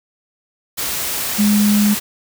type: tone in noise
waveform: sine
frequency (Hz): 207.7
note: G#3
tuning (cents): 0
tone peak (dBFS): -11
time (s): 1.38-1.95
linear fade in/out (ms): 20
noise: white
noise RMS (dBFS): -22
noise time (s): 0.77-2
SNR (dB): +8
effects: none